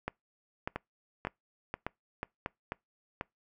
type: two click trains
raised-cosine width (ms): 0.5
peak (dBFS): -18 / -19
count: 5 / 6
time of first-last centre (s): 0.08-2.461 / 0.76-3.211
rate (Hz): 1.68 / 2.04
effects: noise-tail reverb RT60 0.2 s tail -26 dB re dry